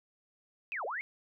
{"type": "linear two-way sweep", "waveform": "sine", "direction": "down then up", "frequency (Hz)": [2668, 404.6, 2250], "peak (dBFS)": -34, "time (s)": [0.72, 1.01], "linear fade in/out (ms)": 0, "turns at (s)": 0.85, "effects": []}